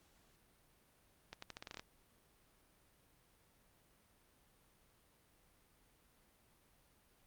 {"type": "accelerating click train", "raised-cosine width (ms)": 0.2, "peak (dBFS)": -29, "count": 10, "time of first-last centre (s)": [1.33, 1.795], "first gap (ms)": 94, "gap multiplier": 0.84, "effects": ["pink hiss -71 dBFS RMS until 7.26 s", "Opus 48 kbps"]}